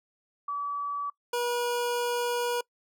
sine / 25% pulse tone pair in turn, 1147 / 482.3 Hz, D6 / B4, -41 / -41 cents, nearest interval octave + minor third, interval 1500 cents, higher first, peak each -29 / -23 dBFS, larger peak second, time 0.48-1.1 / 1.33-2.61 s, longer second, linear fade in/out 5 ms, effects noise-tail reverb RT60 0.1 s tail -24 dB re dry

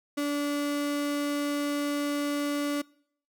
35% pulse tone, 289.1 Hz, D4, 27 cents flat, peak -25 dBFS, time 0.17-2.82 s, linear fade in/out 10 ms, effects noise-tail reverb RT60 0.6 s tail -23 dB re dry

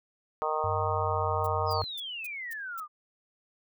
harmonic tone, 154.9 Hz, D#3, 7 cents flat, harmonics 3 / 4 / 5 / 6 / 7 / 8, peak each -34 / -34 / -34 / -34 / -34 / -34 dBFS, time 0.42-1.82 s, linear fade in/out 0 ms
sine tone with pitch glide, 98 to 94.94 Hz, G2 to F#2, 0 to +45 cents, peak -32 dBFS, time 0.64-1.84 s, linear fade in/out 0 ms, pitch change -55 cents, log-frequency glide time 0.83-1.23 s
violet noise bursts, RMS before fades -43 dBFS, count 6, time 1.44-2.802 s, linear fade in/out 5 ms, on 27 ms, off 240 ms
sine exponential sweep, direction down, 5170 to 1174.7 Hz, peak -35 dBFS, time 1.66-2.88 s, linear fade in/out 50 ms
effects none

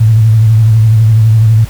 sine tone with vibrato, 110.7 Hz, A2, 11 cents sharp, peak -3 dBFS, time 0-1.65 s, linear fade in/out 10 ms, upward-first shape sine, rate 12 Hz, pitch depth 51 cents each way, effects added 50 Hz sine -28 dBFS peak until 1.69 s + pink hiss -33 dBFS RMS until 1.69 s

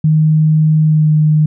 sine tone with pitch glide, 155.56 to 153.42 Hz, D#3 to D#3, 0 to -24 cents, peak -7 dBFS, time 0.04-1.46 s, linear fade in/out 5 ms, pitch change -24 cents, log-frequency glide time 0.84-1.1 s, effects none

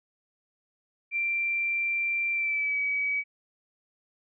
sine tone with pitch glide, 2359 to 2275 Hz, D7 to C#7, +7 to +44 cents, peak -25 dBFS, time 1.11-3.24 s, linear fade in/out 50 ms, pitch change -63 cents, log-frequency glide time 2.32-2.79 s, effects none

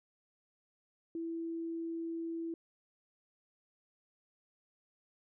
sine tone, 331.1 Hz, E4, 8 cents sharp, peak -36 dBFS, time 1.15-2.54 s, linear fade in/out 2 ms, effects none

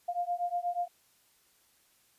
sine beating tone pair, 699 / 707.3 Hz, F5 / F5, +1 / +22 cents, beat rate 8.3 Hz, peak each -33 / -33 dBFS, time 0.08-0.88 s, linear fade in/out 10 ms, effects white hiss -67 dBFS RMS until 2.18 s + resampled to 32000 Hz

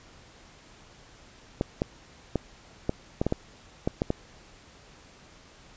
clicks, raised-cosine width 2 ms, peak -11 dBFS, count 10, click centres 1.611 / 1.819 / 2.357 / 2.894 / 3.215 / 3.266 / 3.324 / 3.875 / 4.019 / 4.104 s, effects pink hiss -53 dBFS RMS until 5.76 s + resampled to 16000 Hz

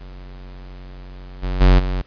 square tone with level steps, 46 Hz, F#1, 9 cents flat, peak -35 / -21 / -9 / -20 dBFS, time 0-2.02 s, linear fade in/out 10 ms, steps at 1.42 / 1.6 / 1.78 s, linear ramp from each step 20 ms, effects pink hiss -53 dBFS RMS until 2.06 s + resampled to 11025 Hz

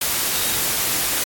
sine tone in noise, 3758 Hz, A#7, 13 cents sharp, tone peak -32 dBFS, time 0.34-0.59 s, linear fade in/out 5 ms, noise white, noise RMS -21 dBFS, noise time 0.01-1.24 s, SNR -14 dB, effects AAC 64 kbps

